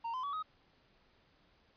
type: tone with pitch steps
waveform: triangle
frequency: 923 / 1024.1 / 1136.3 / 1260.9 Hz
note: A#5 / C6 / C#6 / D#6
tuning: -17 / -37 / +43 / +23 cents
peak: -34 dBFS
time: 0.04-0.428 s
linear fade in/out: 10 ms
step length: 97 ms
effects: pink hiss -69 dBFS RMS until 1.76 s + resampled to 11025 Hz